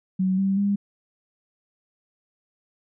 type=tone with pitch steps; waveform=sine; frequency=187.5 / 194.22 / 201.2 Hz; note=F#3 / G3 / G3; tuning=+23 / -16 / +45 cents; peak=-19 dBFS; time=0.19-0.76 s; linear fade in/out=10 ms; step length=190 ms; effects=none